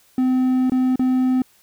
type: tone with dropouts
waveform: triangle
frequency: 256.4 Hz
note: C4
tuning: 35 cents flat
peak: -13 dBFS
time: 0.18-1.42 s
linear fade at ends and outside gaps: 2 ms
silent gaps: 0.698-0.719 / 0.958-0.994 s
effects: white hiss -56 dBFS RMS until 1.62 s